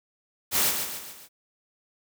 white noise with echo, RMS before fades -23 dBFS, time 0.51-0.73 s, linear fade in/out 50 ms, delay 140 ms, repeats 4, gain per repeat -6 dB, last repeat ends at 1.29 s, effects none

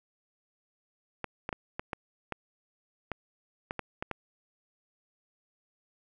clicks, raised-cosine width 0.5 ms, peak -18 dBFS, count 11, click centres 1.243 / 1.491 / 1.528 / 1.795 / 1.932 / 2.323 / 3.117 / 3.709 / 3.793 / 4.025 / 4.113 s, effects none

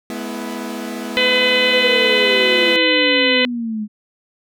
sawtooth chord, E major, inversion first, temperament equal with one note detuned, 212.3 / 246.9 / 329.6 Hz, G#3 / B3 / E4, +38 / 0 / 0 cents, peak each -25 / -24 / -26 dBFS, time 0.1-2.76 s, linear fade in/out 0 ms
harmonic tone, 504 Hz, B4, 35 cents sharp, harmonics 1 / 2 / 3 / 4 / 5 / 6 / 7 / 8, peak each -18 / -29 / -27 / -18 / -21 / -19 / -25 / -25 dBFS, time 1.17-3.45 s, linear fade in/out 0 ms
sine exponential sweep, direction down, 523.3 to 207.7 Hz, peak -20 dBFS, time 1.68-3.88 s, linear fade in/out 50 ms
effects none

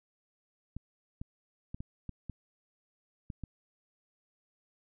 clicks, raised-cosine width 5 ms, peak -27 dBFS, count 8, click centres 0.766 / 1.215 / 1.745 / 1.805 / 2.093 / 2.297 / 3.302 / 3.437 s, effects none

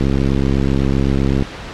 click train, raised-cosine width 3 ms, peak -4 dBFS, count 97, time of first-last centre 0.01-1.424 s, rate 67.9 Hz, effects pink hiss -30 dBFS RMS until 1.73 s + low-pass 4000 Hz 12 dB/octave

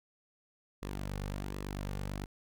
sawtooth tone with flanger, 49 Hz, G1, in tune, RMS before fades -39 dBFS, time 0.82-2.26 s, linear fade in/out 10 ms, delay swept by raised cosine 1.3 to 3.1 ms, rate 1.3 Hz, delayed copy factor -0.5, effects none

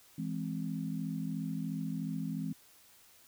sine chord, E augmented, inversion none, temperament equal, 164.81 / 207.7 / 261.6 Hz, E3 / G#3 / B#3, 0 / 0 / 0 cents, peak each -37 / -39 / -39 dBFS, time 0.18-2.53 s, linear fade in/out 5 ms, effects white hiss -61 dBFS RMS until 3.27 s

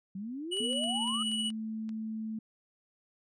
sine exponential sweep, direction up, 184.3 to 1300 Hz, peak -36 dBFS, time 0.15-1.23 s, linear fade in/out 5 ms
square tone with tremolo, 2940 Hz, F#7, 12 cents flat, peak -30 dBFS, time 0.51-1.51 s, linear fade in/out 20 ms, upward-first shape triangle, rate 16 Hz, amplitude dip 40%
clicks, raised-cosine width 0.2 ms, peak -35 dBFS, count 7, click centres 0.57 / 0.731 / 0.839 / 1.076 / 1.316 / 1.503 / 1.892 s
sine tone with pitch glide, 242.4 to 219.7 Hz, B3 to A3, -32 to -2 cents, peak -34 dBFS, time 0.6-2.39 s, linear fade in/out 5 ms, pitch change -170 cents, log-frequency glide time 0.7-1.26 s
effects resampled to 22050 Hz

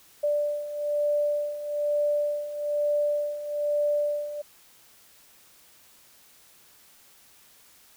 sine beating tone pair, 587.3 / 588.4 Hz, D5 / D5, 0 / +3 cents, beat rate 1.1 Hz, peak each -30 / -25 dBFS, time 0.23-4.42 s, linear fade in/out 10 ms, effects white hiss -56 dBFS RMS until 7.96 s

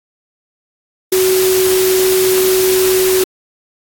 sine tone in noise, 374.1 Hz, F#4, 19 cents sharp, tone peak -10 dBFS, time 1.12-3.24 s, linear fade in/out 5 ms, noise white, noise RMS -18 dBFS, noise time 1.12-3.24 s, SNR +5 dB, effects AAC 64 kbps

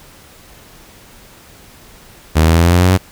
sawtooth exponential sweep, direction up, 77.78 to 94.6 Hz, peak -4 dBFS, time 2.35-2.98 s, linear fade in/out 20 ms, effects pink hiss -42 dBFS RMS until 3.11 s

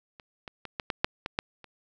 clicks, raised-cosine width 0.3 ms, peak -30 / -23 / -22 / -15 / -12 / -6 / -16 / -10 / -30 dBFS, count 9, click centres 0.198 / 0.478 / 0.653 / 0.798 / 0.902 / 1.045 / 1.261 / 1.389 / 1.643 s, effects none

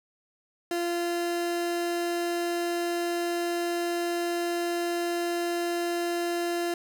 30% pulse tone, 345 Hz, F4, 21 cents flat, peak -24 dBFS, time 0.71-6.74 s, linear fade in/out 2 ms, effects none

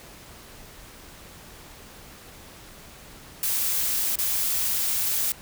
blue noise with dropouts, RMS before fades -25 dBFS, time 3.43-5.32 s, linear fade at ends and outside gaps 1 ms, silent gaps 4.156-4.187 s, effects pink hiss -46 dBFS RMS until 5.41 s

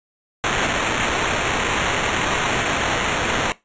violet noise with sample-and-hold, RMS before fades -21 dBFS, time 0.44-3.52 s, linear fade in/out 0 ms, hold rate 4900 Hz, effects noise-tail reverb RT60 0.2 s tail -19 dB re dry + resampled to 16000 Hz

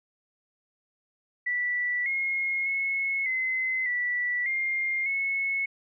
sine tone with pitch steps, 1963 / 2155 / 2184 / 2049 / 1960 / 2116 / 2193 Hz, B6 / C#7 / C#7 / C7 / B6 / C7 / C#7, -11 / -49 / -26 / -37 / -14 / +19 / -19 cents, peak -25 dBFS, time 1.46-5.66 s, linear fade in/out 10 ms, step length 600 ms, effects none

